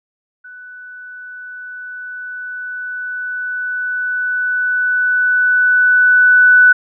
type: tone with level ramp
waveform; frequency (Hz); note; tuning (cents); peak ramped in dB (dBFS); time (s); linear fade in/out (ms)
sine; 1490; F#6; +12; -33 to -4; 0.44-6.73; 10
effects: none

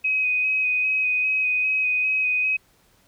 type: tone with vibrato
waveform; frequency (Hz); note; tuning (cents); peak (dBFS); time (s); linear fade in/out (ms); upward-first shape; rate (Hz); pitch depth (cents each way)
sine; 2518; D#7; +20; -19; 0.04-2.57; 10; square; 2.5; 14
effects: pink hiss -60 dBFS RMS until 3.07 s

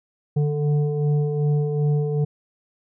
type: tone with frequency modulation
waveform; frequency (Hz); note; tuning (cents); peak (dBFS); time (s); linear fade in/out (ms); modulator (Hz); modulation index
sine; 148.3; D3; +17; -18; 0.36-2.25; 10; 294; 0.79
effects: none

